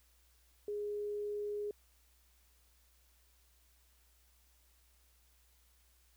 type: tone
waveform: sine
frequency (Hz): 414.3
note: G#4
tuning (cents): -4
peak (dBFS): -36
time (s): 0.68-1.71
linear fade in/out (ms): 2
effects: added 60 Hz sine -68 dBFS peak until 6.16 s + white hiss -71 dBFS RMS until 6.16 s